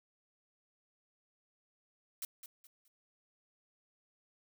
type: noise with echo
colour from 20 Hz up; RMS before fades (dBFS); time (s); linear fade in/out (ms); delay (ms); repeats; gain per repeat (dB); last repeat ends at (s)
blue; -40; 2.22-2.25; 2; 210; 3; -10; 2.88
effects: none